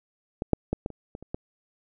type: clicks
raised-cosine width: 2 ms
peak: -15 / -6 / -12 / -16 / -27 / -24 / -29 / -17 dBFS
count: 8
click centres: 0.421 / 0.533 / 0.73 / 0.861 / 0.903 / 1.151 / 1.226 / 1.345 s
effects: none